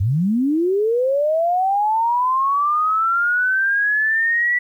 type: linear sweep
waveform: sine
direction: up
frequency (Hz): 87.31 to 1964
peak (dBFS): -15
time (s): 0-4.59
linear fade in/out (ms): 10
effects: 9-bit